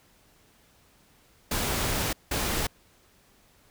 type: noise bursts at uneven times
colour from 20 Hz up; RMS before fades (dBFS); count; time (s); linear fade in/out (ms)
pink; -28; 2; 1.51-2.13 / 2.31-2.67; 5
effects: pink hiss -61 dBFS RMS until 3.7 s